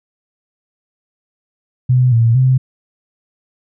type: tone with pitch steps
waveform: sine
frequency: 126.4 / 115.4 / 129.7 Hz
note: B2 / A#2 / C3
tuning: +41 / -17 / -15 cents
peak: -8 dBFS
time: 1.89-2.58 s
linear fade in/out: 10 ms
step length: 230 ms
effects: none